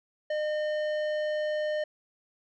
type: tone with tanh clipping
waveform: triangle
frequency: 608 Hz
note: D#5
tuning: 40 cents flat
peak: -29 dBFS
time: 0.3-1.84 s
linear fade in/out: 5 ms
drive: 16 dB
effects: none